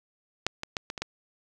clicks, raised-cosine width 0.2 ms, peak -7 / -16 / -12 / -16 / -18 / -13 dBFS, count 6, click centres 0.466 / 0.634 / 0.768 / 0.901 / 0.978 / 1.02 s, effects none

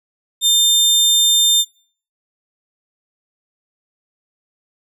sawtooth tone, 3600 Hz, A7, 39 cents sharp, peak -8 dBFS, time 0.41-1.65 s, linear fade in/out 50 ms, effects noise-tail reverb RT60 0.5 s tail -25 dB re dry

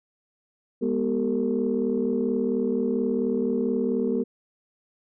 sine tone cluster, 205.5 / 244.1 / 391.5 / 455.8 Hz, G#3 / B3 / G4 / A#4, -18 / -20 / -2 / -39 cents, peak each -29 / -25 / -28 / -27 dBFS, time 0.81-4.24 s, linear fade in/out 20 ms, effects tanh soft clip ceiling -13 dBFS

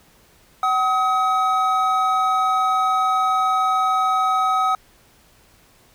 triangle tone pair together, 756.6 / 1270 Hz, F#5 / D#6, +38 / +35 cents, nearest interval major sixth, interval 897 cents, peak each -19 / -16 dBFS, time 0.63-4.75 s, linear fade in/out 2 ms, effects pink hiss -54 dBFS RMS until 5.94 s

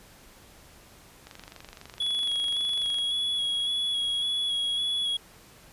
click train, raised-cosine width 0.2 ms, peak -26 dBFS, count 42, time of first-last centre 1.27-2.985 s, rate 23.9 Hz
triangle tone with vibrato, 3353 Hz, G#7, 16 cents sharp, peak -24 dBFS, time 2-5.17 s, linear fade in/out 5 ms, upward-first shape square, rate 1.8 Hz, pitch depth 17 cents each way
effects pink hiss -53 dBFS RMS until 5.72 s + resampled to 32000 Hz

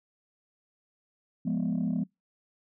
sine chord, F diminished, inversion none, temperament equal, 174.61 / 207.7 / 246.9 Hz, F3 / Ab3 / Cb4, 0 / 0 / 0 cents, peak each -29 dBFS, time 1.45-2.04 s, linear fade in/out 10 ms, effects noise-tail reverb RT60 0.2 s tail -25 dB re dry + tanh soft clip ceiling -22 dBFS

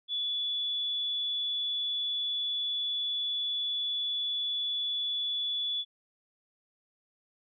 sine tone, 3435 Hz, A7, 42 cents flat, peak -29 dBFS, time 0.08-5.85 s, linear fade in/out 50 ms, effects none

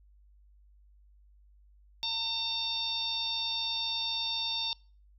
harmonic tone, 908 Hz, A#5, 46 cents flat, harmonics 1 / 3 / 4 / 5 / 6, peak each -42 / -42 / -32 / -37 / -40 dBFS, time 2.03-4.73 s, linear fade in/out 0 ms, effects noise-tail reverb RT60 0.4 s tail -25 dB re dry + added 50 Hz sine -57 dBFS peak until 5.18 s

